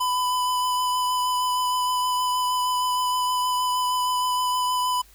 square tone with vibrato, 1000 Hz, B5, 21 cents sharp, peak -22 dBFS, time 0-5.02 s, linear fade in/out 10 ms, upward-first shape triangle, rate 6.4 Hz, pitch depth 13 cents each way, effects added 50 Hz sine -53 dBFS peak until 5.14 s + white hiss -55 dBFS RMS until 5.14 s

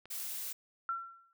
click, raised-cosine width 0.3 ms, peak -35 dBFS, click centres 0.056 s
blue noise, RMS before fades -40 dBFS, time 0.1-0.53 s, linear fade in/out 10 ms
sine tone with exponential decay, 1357 Hz, E6, 50 cents sharp, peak -30 dBFS, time 0.89-1.33 s, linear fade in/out 1 ms, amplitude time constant 95 ms
effects none

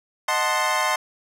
25% pulse chord, D# diminished seventh, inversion none, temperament equal with one note detuned, 619 / 740 / 880 / 1046.5 Hz, D#5 / F#5 / A5 / C6, -9 / 0 / 0 / 0 cents, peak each -24 / -24 / -23 / -19 dBFS, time 0.28-0.96 s, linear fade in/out 5 ms, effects low-pass 12000 Hz 12 dB/octave

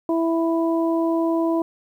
harmonic tone, 330.2 Hz, E4, 3 cents sharp, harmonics 1 / 2 / 3, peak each -19 / -25 / -29 dBFS, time 0.09-1.62 s, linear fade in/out 2 ms, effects 9-bit

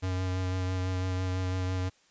square tone with vibrato, 92.5 Hz, F#2, in tune, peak -29 dBFS, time 0.02-1.9 s, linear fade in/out 20 ms, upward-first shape sine, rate 6 Hz, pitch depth 16 cents each way, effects white hiss -64 dBFS RMS until 2.1 s + resampled to 16000 Hz

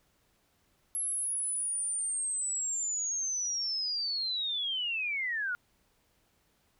sine linear sweep, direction down, 11175 to 1396.9 Hz, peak -30 dBFS, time 0.95-5.55 s, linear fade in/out 0 ms, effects pink hiss -71 dBFS RMS until 6.79 s

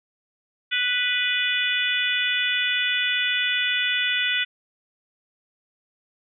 harmonic tone, 493.9 Hz, B4, in tune, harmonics 3 / 4 / 5 / 6 / 7, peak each -27 / -27 / -27 / -27 / -27 dBFS, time 0.71-4.45 s, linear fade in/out 20 ms, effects none

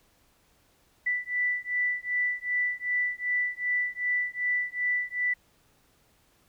sine beating tone pair, 1975.5 / 1978.1 Hz, B6 / B6, 0 / +2 cents, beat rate 2.6 Hz, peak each -29 dBFS, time 1.06-5.34 s, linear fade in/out 10 ms, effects pink hiss -65 dBFS RMS until 6.48 s

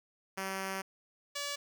5% pulse tone pair in turn, 192.1 / 573.2 Hz, G3 / D5, -35 / -42 cents, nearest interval octave + perfect fifth, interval 1893 cents, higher second, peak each -24 dBFS, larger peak neither, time 0.37-0.82 / 1.35-1.56 s, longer first, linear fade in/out 10 ms, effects none

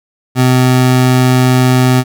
25% pulse tone, 127.5 Hz, C3, 44 cents flat, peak -3 dBFS, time 0.35-2.04 s, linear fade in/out 50 ms, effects none

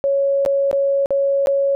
sine tone with dropouts, 554.4 Hz, C#5, in tune, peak -14 dBFS, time 0.04-1.75 s, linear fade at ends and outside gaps 0 ms, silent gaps 0.451-0.461 / 0.713-0.729 / 1.059-1.106 / 1.46-1.471 s, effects none

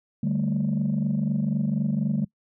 sine chord, D suspended fourth, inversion none, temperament equal with one note detuned, 148.28 / 196 / 220 Hz, D3 / G3 / A3, +17 / 0 / 0 cents, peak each -25 / -25 / -25 dBFS, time 0.23-2.25 s, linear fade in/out 5 ms, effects noise-tail reverb RT60 0.1 s tail -24 dB re dry + tanh soft clip ceiling -17 dBFS

